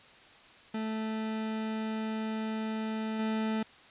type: tone with level steps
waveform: 40% pulse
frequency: 219.4 Hz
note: A3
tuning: 5 cents flat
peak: -31 / -28 dBFS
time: 0.74-3.63 s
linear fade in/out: 5 ms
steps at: 3.19 s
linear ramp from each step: 5 ms
effects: white hiss -55 dBFS RMS until 3.9 s + resampled to 8000 Hz